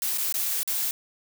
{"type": "noise with dropouts", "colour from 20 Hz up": "blue", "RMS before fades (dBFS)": -27, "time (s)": [0.02, 0.91], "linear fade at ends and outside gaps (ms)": 1, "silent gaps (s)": [[0.176, 0.182], [0.325, 0.341], [0.632, 0.676]], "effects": []}